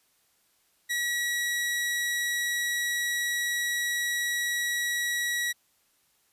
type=tone; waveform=sawtooth; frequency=1923 Hz; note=B6; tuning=47 cents flat; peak=-23 dBFS; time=0.89-5.53 s; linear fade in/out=20 ms; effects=white hiss -68 dBFS RMS until 6.32 s + resampled to 32000 Hz